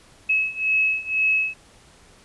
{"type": "beating tone pair", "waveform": "sine", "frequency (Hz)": [2576, 2578], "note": ["E7", "E7"], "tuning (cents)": [-41, -39], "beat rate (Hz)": 2, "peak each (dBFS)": [-23, -21], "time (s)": [0.29, 1.54], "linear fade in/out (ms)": 10, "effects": ["pink hiss -52 dBFS RMS until 2.24 s", "resampled to 24000 Hz"]}